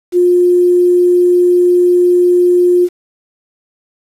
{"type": "tone with quantisation", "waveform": "sine", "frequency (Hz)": 355.6, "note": "F4", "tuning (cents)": 31, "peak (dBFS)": -6, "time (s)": [0.12, 2.89], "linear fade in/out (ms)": 50, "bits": 6, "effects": ["resampled to 32000 Hz"]}